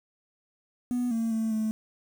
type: tone with pitch steps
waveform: triangle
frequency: 245.8 / 227.2 / 222.9 / 218.7 Hz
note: B3 / A#3 / A3 / A3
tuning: -8 / -44 / +23 / -10 cents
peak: -22 dBFS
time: 0.91-1.71 s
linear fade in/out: 0 ms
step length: 200 ms
effects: tanh soft clip ceiling -21 dBFS + 8-bit